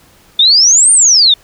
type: exponential two-way sweep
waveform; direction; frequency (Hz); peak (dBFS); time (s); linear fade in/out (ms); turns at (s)
sine; up then down; 3520 to 9150 to 3520; -4; 0.39-1.34; 5; 0.92
effects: pink hiss -46 dBFS RMS until 1.43 s